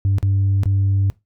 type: tone with dropouts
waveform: sine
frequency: 98 Hz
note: G2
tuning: in tune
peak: -12 dBFS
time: 0.05-1.1 s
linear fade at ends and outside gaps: 0 ms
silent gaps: 0.184-0.228 / 0.634-0.657 s
effects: noise-tail reverb RT60 0.2 s tail -22 dB re dry + tanh soft clip ceiling -12 dBFS